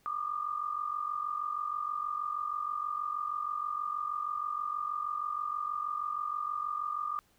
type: tone pair together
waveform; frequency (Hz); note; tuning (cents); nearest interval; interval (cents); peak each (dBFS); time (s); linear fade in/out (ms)
sine; 1174.7 / 1221; D6 / D#6; 0 / -33; minor second; 67; -36 / -34; 0.06-7.19; 0
effects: pink hiss -68 dBFS RMS until 7.38 s